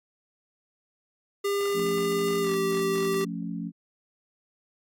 square tone with pitch glide, 401.7 to 389.6 Hz, G4 to G4, +42 to -11 cents, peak -25 dBFS, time 1.44-3.25 s, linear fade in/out 10 ms, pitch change -53 cents, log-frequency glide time 2.41-2.51 s
sine chord, F augmented, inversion none, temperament equal, 174.61 / 220 / 277.2 Hz, F3 / A3 / C#4, 0 / 0 / 0 cents, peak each -33 / -35 / -36 dBFS, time 1.73-3.72 s, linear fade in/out 50 ms
effects AAC 64 kbps

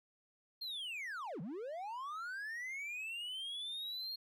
triangle linear two-way sweep, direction down then up, 4286 to 143 to 4286 Hz, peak -39 dBFS, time 0.61-4.16 s, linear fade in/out 10 ms, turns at 1.41 s, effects none

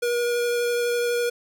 square tone with vibrato, 479.2 Hz, A#4, 48 cents sharp, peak -22 dBFS, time 0.02-1.3 s, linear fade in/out 10 ms, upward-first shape triangle, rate 12 Hz, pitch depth 11 cents each way, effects none

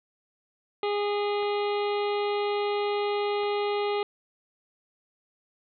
harmonic tone, 410.8 Hz, G#4, 19 cents flat, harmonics 1 / 2 / 3 / 5 / 6 / 7 / 8 / 9 / 10, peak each -26 / -32 / -36 / -40 / -42 / -43 / -44 / -45 / -46 dBFS, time 0.83-4.03 s, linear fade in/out 2 ms
clicks, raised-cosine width 0.5 ms, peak -32 dBFS, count 2, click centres 1.428 / 3.434 s
effects none

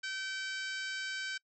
harmonic tone, 770 Hz, G5, 31 cents flat, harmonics 2 / 3 / 4 / 5 / 6 / 7 / 8 / 9 / 10, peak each -38 / -45 / -45 / -49 / -46 / -50 / -54 / -55 / -55 dBFS, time 0.03-1.38 s, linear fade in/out 10 ms, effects noise-tail reverb RT60 0.1 s tail -26 dB re dry

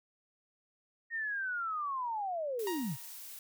sine linear sweep, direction down, 1864.7 to 111.5 Hz, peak -33 dBFS, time 1.1-2.97 s, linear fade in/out 50 ms
blue noise, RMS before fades -47 dBFS, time 2.59-3.39 s, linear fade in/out 2 ms
sawtooth tone with exponential decay, 940 Hz, A#5, 14 cents sharp, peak -31 dBFS, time 2.67-3.18 s, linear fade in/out 1 ms, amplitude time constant 110 ms
effects none

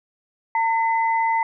sine tone pair together, 908 / 2021 Hz, A#5 / B6, -46 / +39 cents, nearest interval octave + major second, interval 1385 cents, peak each -18 / -26 dBFS, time 0.55-1.43 s, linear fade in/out 2 ms, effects none

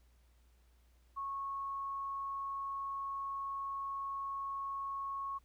sine tone, 1100 Hz, C#6, 14 cents flat, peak -37 dBFS, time 1.16-5.39 s, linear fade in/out 20 ms, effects added 60 Hz sine -64 dBFS peak until 5.44 s + pink hiss -75 dBFS RMS until 5.44 s

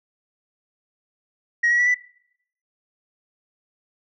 sine tone with pitch steps, 1890 / 1919.7 / 1949.9 / 1980.5 Hz, A#6 / B6 / B6 / B6, +23 / -50 / -23 / +4 cents, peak -14 dBFS, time 1.63-1.946 s, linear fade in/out 10 ms, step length 79 ms, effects noise-tail reverb RT60 0.7 s tail -23 dB re dry + tanh soft clip ceiling -13 dBFS

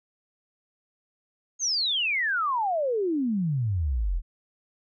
sine exponential sweep, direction down, 6645 to 37.14 Hz, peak -23 dBFS, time 1.59-4.22 s, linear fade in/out 50 ms, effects none

